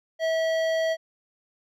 sine tone with hard clipping, 648 Hz, E5, 30 cents flat, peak -24 dBFS, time 0.19-0.97 s, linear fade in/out 50 ms, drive 13 dB, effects none

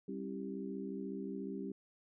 harmonic tone with a mistuned harmonic, 65.41 Hz, C2, in tune, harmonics 3 / 4 / 5 / 6, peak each -43 / -44 / -48 / -45 dBFS, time 0.08-1.72 s, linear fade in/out 5 ms, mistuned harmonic 4, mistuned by +56 cents, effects none

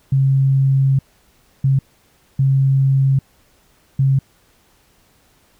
sine tone bursts at uneven times, 135.3 Hz, C#3, 42 cents flat, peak -11 dBFS, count 4, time 0.12-0.99 / 1.64-1.79 / 2.39-3.19 / 3.99-4.19 s, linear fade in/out 5 ms, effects pink hiss -56 dBFS RMS until 5.59 s

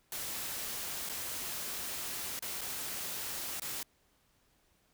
white noise with dropouts, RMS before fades -39 dBFS, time 0.12-3.83 s, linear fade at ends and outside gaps 2 ms, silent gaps 1.091-1.095 / 2.392-2.423 / 2.61-2.614 / 3.598-3.619 s, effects pink hiss -71 dBFS RMS until 4.93 s

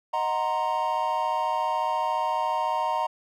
triangle chord, C half-diminished seventh, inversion first, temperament equal, 622.3 / 740 / 932.3 / 1046.5 Hz, Eb5 / Gb5 / Bb5 / C6, 0 / 0 / 0 / 0 cents, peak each -30 / -29 / -24 / -30 dBFS, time 0.13-3.07 s, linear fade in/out 10 ms, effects none

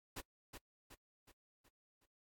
pink noise with echo, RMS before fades -45 dBFS, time 0.16-0.21 s, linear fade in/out 10 ms, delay 370 ms, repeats 5, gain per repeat -6 dB, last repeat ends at 2.06 s, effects noise-tail reverb RT60 0.1 s tail -24 dB re dry + AAC 64 kbps

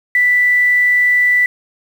sine tone with quantisation, 1975.5 Hz, B6, in tune, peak -9 dBFS, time 0.15-1.46 s, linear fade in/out 2 ms, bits 6, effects none

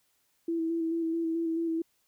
sine tone with vibrato, 329.6 Hz, E4, in tune, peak -27 dBFS, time 0.48-1.82 s, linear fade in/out 5 ms, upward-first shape square, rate 4.6 Hz, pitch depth 20 cents each way, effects white hiss -72 dBFS RMS until 2.07 s

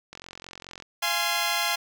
click train, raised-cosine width 0.2 ms, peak -23 dBFS, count 32, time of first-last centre 0.13-0.824 s, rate 44.7 Hz
10% pulse chord, F minor, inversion none, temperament equal with one note detuned, 686.9 / 830.6 / 1046.5 Hz, F5 / Ab5 / C6, -29 / 0 / 0 cents, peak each -20 dBFS, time 1.02-1.76 s, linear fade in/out 10 ms
effects none

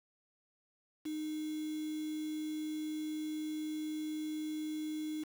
sine tone with quantisation, 308 Hz, D#4, 17 cents flat, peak -36 dBFS, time 1.05-5.24 s, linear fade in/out 10 ms, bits 8, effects none

